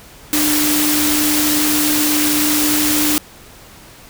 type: tone in noise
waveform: sine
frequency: 300 Hz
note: D4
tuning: 37 cents sharp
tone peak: -17 dBFS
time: 0.33-3.18 s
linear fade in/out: 0 ms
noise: white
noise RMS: -17 dBFS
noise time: 0.33-3.18 s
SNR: -3 dB
effects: pink hiss -41 dBFS RMS until 4.09 s